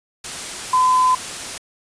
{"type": "tone in noise", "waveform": "sine", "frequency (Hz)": 1017, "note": "C6", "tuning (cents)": -50, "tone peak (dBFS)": -12, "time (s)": [0.73, 1.15], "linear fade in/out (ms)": 5, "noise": "white", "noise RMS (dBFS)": -29, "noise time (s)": [0.24, 1.58], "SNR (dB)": 14, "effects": ["resampled to 22050 Hz"]}